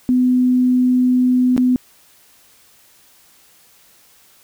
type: tone with dropouts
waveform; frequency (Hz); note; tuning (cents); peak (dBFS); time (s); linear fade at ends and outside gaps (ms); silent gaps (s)
sine; 251.5; B3; +32; -11; 0.09-1.76; 0; 1.565-1.578
effects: white hiss -51 dBFS RMS until 4.43 s